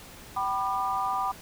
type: tone cluster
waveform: sine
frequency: 771 / 987 / 1200 Hz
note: G5 / B5 / D6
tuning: -29 / -1 / +37 cents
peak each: -30 dBFS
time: 0.36-1.32 s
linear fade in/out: 10 ms
effects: pink hiss -47 dBFS RMS until 1.41 s